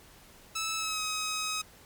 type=tone with pitch glide; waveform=10% pulse; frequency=1307 to 1267.6 Hz; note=E6 to D#6; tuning=-15 to +32 cents; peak=-22 dBFS; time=0.55-1.62 s; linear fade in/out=10 ms; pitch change=-53 cents; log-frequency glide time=0.77-1.01 s; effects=pink hiss -55 dBFS RMS until 1.85 s + MP3 96 kbps